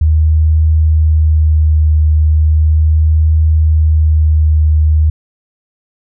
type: tone with vibrato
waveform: sine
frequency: 77.78 Hz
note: D#2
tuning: in tune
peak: -6 dBFS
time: 0.01-5.1 s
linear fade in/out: 5 ms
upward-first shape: triangle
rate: 0.37 Hz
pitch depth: 18 cents each way
effects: none